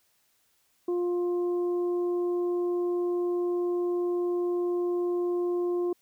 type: harmonic tone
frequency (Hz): 352.4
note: F4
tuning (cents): +16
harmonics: 1 / 2 / 3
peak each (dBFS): -25 / -43 / -44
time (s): 0.88-5.93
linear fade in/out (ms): 5
effects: white hiss -69 dBFS RMS until 6.01 s